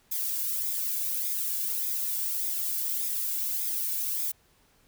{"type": "noise with flanger", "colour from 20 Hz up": "violet", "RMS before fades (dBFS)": -30, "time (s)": [0.11, 4.32], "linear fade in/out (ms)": 10, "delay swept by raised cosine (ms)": [0.68, 1.62], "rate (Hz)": 1.7, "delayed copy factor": -0.6, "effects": ["pink hiss -64 dBFS RMS until 4.87 s"]}